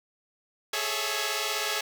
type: chord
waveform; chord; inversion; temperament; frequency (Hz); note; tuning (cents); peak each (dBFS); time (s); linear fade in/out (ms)
5% pulse; A major seventh; third; equal with one note detuned; 415.3 / 434.4 / 554.4 / 659.3; G#4 / A4 / C#5 / E5; 0 / -22 / 0 / 0; -22; 0.73-1.81; 5
effects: none